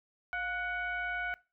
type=tone with frequency modulation; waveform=sine; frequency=1475 Hz; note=F#6; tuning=6 cents flat; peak=-32 dBFS; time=0.33-1.34 s; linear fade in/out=0 ms; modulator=766 Hz; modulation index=0.9; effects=noise-tail reverb RT60 0.3 s tail -21 dB re dry